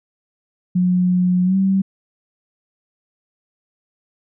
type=tone with pitch glide; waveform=sine; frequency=180.7 to 192.55 Hz; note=F#3 to G3; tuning=-41 to -31 cents; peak=-13 dBFS; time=0.75-1.82 s; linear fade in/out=10 ms; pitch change=+110 cents; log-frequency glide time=1.44-1.56 s; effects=none